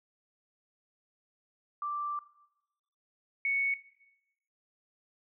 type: tone pair in turn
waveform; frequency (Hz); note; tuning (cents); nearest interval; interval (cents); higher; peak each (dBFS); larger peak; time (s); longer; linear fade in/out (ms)
sine; 1174.7 / 2218; D6 / C#7; 0 / 0; major seventh; 1100; second; -32 / -27; second; 1.82-2.19 / 3.45-3.74; first; 2
effects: noise-tail reverb RT60 0.9 s tail -17 dB re dry